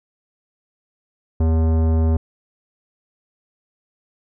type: tone with tanh clipping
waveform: sine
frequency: 80.6 Hz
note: E2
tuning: 38 cents flat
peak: -16 dBFS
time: 1.4-2.17 s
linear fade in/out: 5 ms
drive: 17 dB
effects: none